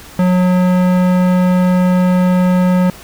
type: tone with tanh clipping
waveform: sine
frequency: 181.7 Hz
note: F#3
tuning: 31 cents flat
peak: -11 dBFS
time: 0.19-2.9 s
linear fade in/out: 2 ms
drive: 18 dB
effects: pink hiss -36 dBFS RMS until 3.03 s